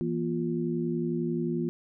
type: tone cluster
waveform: sine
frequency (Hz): 166.4 / 237.6 / 350.1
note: E3 / A#3 / F4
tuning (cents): +17 / +33 / +4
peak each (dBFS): -31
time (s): 0.01-1.69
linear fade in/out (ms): 0
effects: none